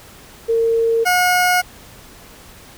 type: tone pair in turn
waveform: sine / 20% pulse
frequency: 457 / 722.8 Hz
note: A#4 / F#5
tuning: -34 / -41 cents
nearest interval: minor sixth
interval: 793 cents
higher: second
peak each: -13 / -8 dBFS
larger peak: second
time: 0.48-1.05 / 1.05-1.62 s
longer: neither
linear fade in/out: 20 ms
effects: pink hiss -42 dBFS RMS until 2.77 s

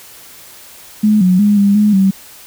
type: tone with pitch steps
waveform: sine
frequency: 212.6 / 182.9 / 206.6 / 200.6 / 209.9 / 192.7 Hz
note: G#3 / F#3 / G#3 / G3 / G#3 / G3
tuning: +41 / -20 / -9 / +40 / +19 / -29 cents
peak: -7 dBFS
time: 1.03-2.11 s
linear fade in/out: 10 ms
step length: 180 ms
effects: white hiss -38 dBFS RMS until 2.46 s

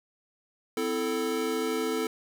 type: chord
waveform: square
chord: A minor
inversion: first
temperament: equal with one note detuned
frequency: 256.7 / 329.6 / 440 Hz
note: C4 / E4 / A4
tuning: -33 / 0 / 0 cents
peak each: -34 / -34 / -30 dBFS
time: 0.77-2.07 s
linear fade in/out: 2 ms
effects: none

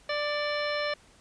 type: harmonic tone with a mistuned harmonic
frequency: 590 Hz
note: D5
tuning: 8 cents sharp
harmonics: 1 / 2 / 3 / 4 / 5 / 6 / 7 / 9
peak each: -30 / -36 / -35 / -37 / -41 / -43 / -40 / -43 dBFS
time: 0.09-0.94 s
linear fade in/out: 5 ms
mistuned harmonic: 4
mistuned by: -30 cents
effects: pink hiss -58 dBFS RMS until 1.2 s + resampled to 22050 Hz

